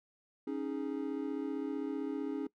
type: chord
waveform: triangle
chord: C# suspended second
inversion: none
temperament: equal with one note detuned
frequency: 275.6 / 311.1 / 415.3 Hz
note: C#4 / D#4 / G#4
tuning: -10 / 0 / 0 cents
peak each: -35 / -37 / -39 dBFS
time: 0.47-2.47 s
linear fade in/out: 5 ms
effects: noise-tail reverb RT60 0.1 s tail -21 dB re dry